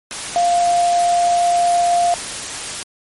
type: tone in noise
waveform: sine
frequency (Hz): 698.5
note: F5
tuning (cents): 0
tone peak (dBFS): -12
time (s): 0.36-2.14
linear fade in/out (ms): 0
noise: white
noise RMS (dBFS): -26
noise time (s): 0.11-2.83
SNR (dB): +11
effects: MP3 48 kbps